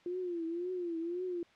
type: tone with vibrato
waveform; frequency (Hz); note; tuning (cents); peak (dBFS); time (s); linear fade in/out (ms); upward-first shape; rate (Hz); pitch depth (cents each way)
sine; 347.2; F4; -10; -34; 0.06-1.43; 2; triangle; 1.9; 120
effects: white hiss -63 dBFS RMS until 1.55 s + low-pass 3000 Hz 12 dB/octave